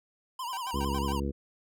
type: tone with vibrato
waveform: square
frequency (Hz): 987.8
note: B5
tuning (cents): 0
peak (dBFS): -34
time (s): 0.39-1.2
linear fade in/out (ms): 5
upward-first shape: triangle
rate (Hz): 11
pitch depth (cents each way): 140
type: tone bursts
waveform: sawtooth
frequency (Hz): 777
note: G5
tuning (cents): -16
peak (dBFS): -35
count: 5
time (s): 0.53-1.123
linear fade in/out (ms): 0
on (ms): 41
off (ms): 97
type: harmonic tone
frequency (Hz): 69.3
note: C#2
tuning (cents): 0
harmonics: 1 / 2 / 3 / 4 / 5 / 6 / 7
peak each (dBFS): -32 / -38 / -35 / -38 / -38 / -43 / -40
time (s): 0.73-1.32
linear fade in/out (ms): 20
effects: none